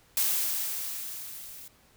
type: noise with level ramp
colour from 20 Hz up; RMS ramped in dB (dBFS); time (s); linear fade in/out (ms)
blue; -25 to -46; 0.17-1.68; 2
effects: pink hiss -61 dBFS RMS until 1.96 s